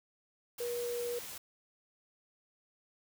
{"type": "tone in noise", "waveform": "sine", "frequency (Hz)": 480, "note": "B4", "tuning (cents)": -49, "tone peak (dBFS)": -34, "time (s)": [0.6, 1.19], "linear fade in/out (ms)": 5, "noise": "white", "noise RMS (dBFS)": -45, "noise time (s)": [0.58, 1.38], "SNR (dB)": 8, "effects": []}